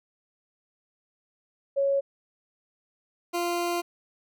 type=tone pair in turn; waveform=sine / 20% pulse; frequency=554 / 347.1 Hz; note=C#5 / F4; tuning=-1 / -11 cents; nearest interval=minor sixth; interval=810 cents; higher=first; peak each=-21 dBFS; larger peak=neither; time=1.76-2.01 / 3.33-3.82 s; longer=second; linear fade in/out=20 ms; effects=none